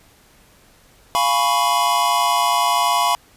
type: chord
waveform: square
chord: C# dominant seventh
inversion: first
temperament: equal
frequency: 698.5 / 830.6 / 987.8 / 1108.7 Hz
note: E#5 / G#5 / B5 / C#6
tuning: 0 / 0 / 0 / 0 cents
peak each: -23 / -25 / -19 / -22 dBFS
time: 1.15-3.15 s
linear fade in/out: 0 ms
effects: pink hiss -52 dBFS RMS until 3.36 s + resampled to 32000 Hz